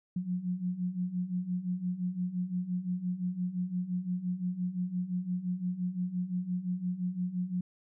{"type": "beating tone pair", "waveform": "sine", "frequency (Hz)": [176.8, 182.6], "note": ["F3", "F#3"], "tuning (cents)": [22, -23], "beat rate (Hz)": 5.8, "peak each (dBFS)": [-36, -32], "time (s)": [0.16, 7.61], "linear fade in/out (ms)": 5, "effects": []}